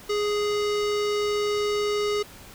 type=tone with low-pass filter; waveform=square; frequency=415.3 Hz; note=G#4; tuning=in tune; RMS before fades=-25 dBFS; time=0.09-2.23 s; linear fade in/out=10 ms; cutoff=5300 Hz; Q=1.6; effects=pink hiss -46 dBFS RMS until 2.54 s